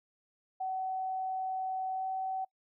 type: tone with pitch glide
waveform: sine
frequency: 755 to 759.4 Hz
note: F#5 to F#5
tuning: +35 to +45 cents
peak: -32 dBFS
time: 0.6-2.45 s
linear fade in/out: 10 ms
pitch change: +10 cents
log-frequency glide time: 1.93-2.05 s
effects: noise-tail reverb RT60 0.1 s tail -24 dB re dry